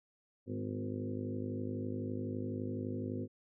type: harmonic tone with a mistuned harmonic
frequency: 51.91 Hz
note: G#1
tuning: in tune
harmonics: 2 / 3 / 4 / 5 / 6 / 7 / 8 / 9 / 10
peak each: -41 / -50 / -45 / -40 / -51 / -44 / -54 / -48 / -50 dBFS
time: 0.46-3.28 s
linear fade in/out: 50 ms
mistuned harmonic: 5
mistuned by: -28 cents
effects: none